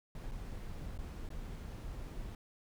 brown noise with dropouts, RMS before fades -43 dBFS, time 0.15-2.35 s, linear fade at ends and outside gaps 2 ms, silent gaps 0.314-0.318 / 0.978-0.988 / 1.29-1.303 s, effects none

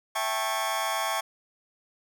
sawtooth chord, A dominant seventh, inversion second, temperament just, 660 / 792 / 880 / 1100 Hz, E5 / G5 / A5 / C#6, +2 / +18 / 0 / -14 cents, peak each -29 / -29 / -29 / -27 dBFS, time 0.15-1.21 s, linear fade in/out 10 ms, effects none

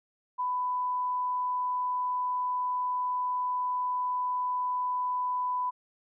sine tone, 997 Hz, B5, 16 cents sharp, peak -27 dBFS, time 0.38-5.71 s, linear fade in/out 20 ms, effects none

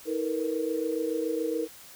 sine tone cluster, 320.3 / 453.8 / 480.9 Hz, E4 / A#4 / B4, -50 / -47 / -46 cents, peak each -31 dBFS, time 0.05-1.68 s, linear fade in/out 50 ms, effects white hiss -49 dBFS RMS until 1.95 s

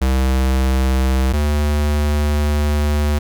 square tone pair in turn, 65.41 / 74.05 Hz, C2 / D2, 0 / +15 cents, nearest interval major second, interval 215 cents, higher second, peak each -14 / -15 dBFS, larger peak first, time 0.01-1.33 / 1.33-3.19 s, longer second, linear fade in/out 10 ms, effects none

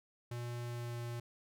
square tone with pitch glide, 120 to 118.96 Hz, B2 to A#2, -49 to +36 cents, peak -40 dBFS, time 0.31-1.2 s, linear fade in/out 5 ms, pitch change -15 cents, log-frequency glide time 0.64-1 s, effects none

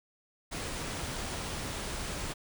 pink band-stop noise, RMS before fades -37 dBFS, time 0.51-2.34 s, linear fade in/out 20 ms, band 11000 to 16000 Hz, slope 96 dB/octave, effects none

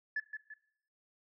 sine tone with echo, 1725 Hz, A6, 35 cents flat, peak -30 dBFS, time 0.16-0.2 s, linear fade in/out 5 ms, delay 170 ms, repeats 2, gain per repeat -7 dB, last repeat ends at 0.54 s, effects noise-tail reverb RT60 0.7 s tail -18 dB re dry + tanh soft clip ceiling -27 dBFS

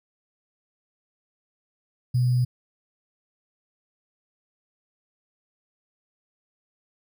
sine tone with sample-and-hold, 124.4 Hz, B2, 13 cents sharp, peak -18 dBFS, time 2.14-2.45 s, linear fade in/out 10 ms, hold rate 4900 Hz, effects none

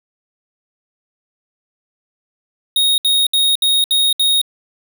square tone bursts, 3740 Hz, A#7, 5 cents sharp, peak -12 dBFS, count 6, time 2.76-4.415 s, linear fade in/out 2 ms, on 220 ms, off 67 ms, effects none

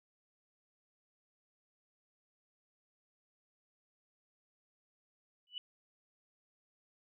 sine tone with exponential growth, 2963 Hz, F#7, 2 cents sharp, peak -35 dBFS, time 5.47-5.58 s, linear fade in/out 1 ms, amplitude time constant 22 ms, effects none

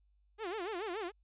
sawtooth tone with vibrato, 392 Hz, G4, in tune, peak -33 dBFS, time 0.38-1.12 s, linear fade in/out 50 ms, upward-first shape sine, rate 7 Hz, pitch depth 240 cents each way, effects added 50 Hz sine -67 dBFS peak until 1.23 s + resampled to 8000 Hz

